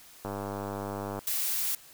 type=click train; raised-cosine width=1 ms; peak=-21 dBFS; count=95; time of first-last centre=0.25-1.19 s; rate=100 Hz
type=noise; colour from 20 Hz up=blue; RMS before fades=-30 dBFS; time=1.27-1.75 s; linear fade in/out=2 ms
effects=white hiss -53 dBFS RMS until 1.93 s